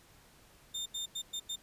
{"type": "tone bursts at uneven times", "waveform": "30% pulse", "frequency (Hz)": 3620, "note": "A7", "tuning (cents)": 48, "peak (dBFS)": -33, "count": 5, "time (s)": [[0.74, 0.86], [0.94, 1.06], [1.15, 1.22], [1.33, 1.4], [1.49, 1.56]], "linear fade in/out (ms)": 10, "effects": ["pink hiss -61 dBFS RMS until 1.62 s", "resampled to 32000 Hz"]}